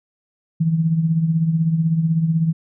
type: tone with tremolo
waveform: sine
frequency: 162.6 Hz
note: E3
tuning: 23 cents flat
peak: -12 dBFS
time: 0.6-2.53 s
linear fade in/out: 10 ms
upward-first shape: triangle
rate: 16 Hz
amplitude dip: 65%
effects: none